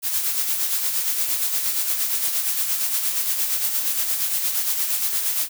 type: noise with tremolo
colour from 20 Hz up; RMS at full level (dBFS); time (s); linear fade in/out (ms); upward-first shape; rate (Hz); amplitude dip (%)
blue; -21; 0.02-5.49; 50; sine; 8.6; 45
effects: none